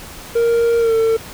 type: tone with pitch glide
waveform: triangle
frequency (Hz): 466.2 to 449.5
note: A#4 to A4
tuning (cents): 0 to +37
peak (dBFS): -10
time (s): 0.35-1.17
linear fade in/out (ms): 10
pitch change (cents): -63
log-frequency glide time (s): 0.79-0.93
effects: pink hiss -35 dBFS RMS until 1.33 s